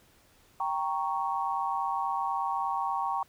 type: chord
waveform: sine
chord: G diminished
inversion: none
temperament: equal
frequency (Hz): 784 / 932.3 / 1108.7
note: G5 / Bb5 / Db6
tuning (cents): 0 / 0 / 0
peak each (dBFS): -32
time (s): 0.6-3.23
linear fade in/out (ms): 2
effects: pink hiss -62 dBFS RMS until 3.28 s